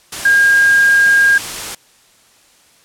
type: tone in noise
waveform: sine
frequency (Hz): 1618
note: G#6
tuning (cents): -46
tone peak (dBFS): -7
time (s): 0.25-1.38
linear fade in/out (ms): 5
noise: white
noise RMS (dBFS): -24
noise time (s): 0.12-1.75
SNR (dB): +14
effects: white hiss -50 dBFS RMS until 2.84 s + low-pass 10000 Hz 12 dB/octave